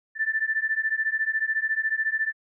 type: beating tone pair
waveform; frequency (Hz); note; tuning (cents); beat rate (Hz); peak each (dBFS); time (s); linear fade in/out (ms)
sine; 1760 / 1774; A6 / A6; 0 / +14; 14; -26; 0.15-2.33; 50
effects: none